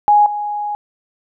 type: tone with level steps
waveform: sine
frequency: 830.6 Hz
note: G#5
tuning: in tune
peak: -7 / -19 dBFS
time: 0.08-0.75 s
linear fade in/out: 0 ms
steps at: 0.26 s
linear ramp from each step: 2 ms
effects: none